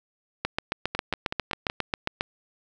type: two click trains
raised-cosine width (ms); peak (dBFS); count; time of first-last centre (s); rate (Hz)
0.3; -12 / -9; 5 / 14; 0.95-1.699 / 0.45-2.209; 5.34 / 7.39
effects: none